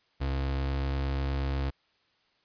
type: tone with pitch glide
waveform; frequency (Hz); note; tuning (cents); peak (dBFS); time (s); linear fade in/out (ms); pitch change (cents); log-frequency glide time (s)
35% pulse; 67.9 to 68.37; C#2 to C#2; -35 to -23; -26; 0.2-1.71; 20; +12; 0.55-0.77
effects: white hiss -69 dBFS RMS until 2.44 s + resampled to 11025 Hz